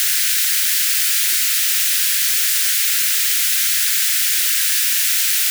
white high-pass noise, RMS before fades -17 dBFS, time 0-5.5 s, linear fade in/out 0 ms, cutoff 1500 Hz, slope 48 dB/octave, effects none

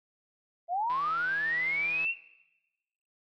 sine linear sweep, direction up, 659.3 to 2784 Hz, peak -27 dBFS, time 0.68-2.15 s, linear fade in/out 50 ms
click train, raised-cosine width 0.3 ms, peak -30 dBFS, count 188, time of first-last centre 0.9-2.047 s, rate 163 Hz
effects noise-tail reverb RT60 1.0 s tail -18 dB re dry + AAC 48 kbps

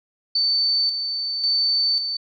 sine tone with tremolo, 4536 Hz, C#8, 39 cents sharp, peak -17 dBFS, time 0.35-2.17 s, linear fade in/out 5 ms, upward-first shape square, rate 0.92 Hz, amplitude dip 50%, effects none

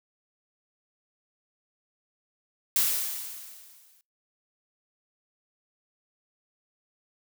blue noise with exponential decay, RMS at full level -22 dBFS, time 2.76-4.01 s, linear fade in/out 1 ms, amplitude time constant 270 ms, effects noise-tail reverb RT60 0.2 s tail -24 dB re dry

